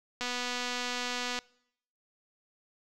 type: click train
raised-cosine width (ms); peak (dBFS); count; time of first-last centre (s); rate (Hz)
0.2; -17; 291; 0.21-1.389; 246
effects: noise-tail reverb RT60 0.7 s tail -24 dB re dry